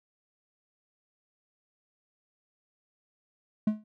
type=tone with exponential decay; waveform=triangle; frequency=213.9 Hz; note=A3; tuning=49 cents flat; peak=-17 dBFS; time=3.67-3.84 s; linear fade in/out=5 ms; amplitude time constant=36 ms; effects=none